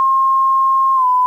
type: tone with pitch glide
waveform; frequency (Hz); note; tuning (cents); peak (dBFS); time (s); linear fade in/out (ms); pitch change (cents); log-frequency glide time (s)
sine; 1068 to 1002.3; C6 to B5; +35 to +25; -10; 0-1.26; 0; -110; 0.95-1.06
effects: 8-bit